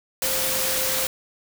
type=tone in noise; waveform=sine; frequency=523.3 Hz; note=C5; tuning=in tune; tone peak=-31 dBFS; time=0.22-1.07 s; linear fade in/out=2 ms; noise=white; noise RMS=-24 dBFS; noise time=0.22-1.07 s; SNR=-10 dB; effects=none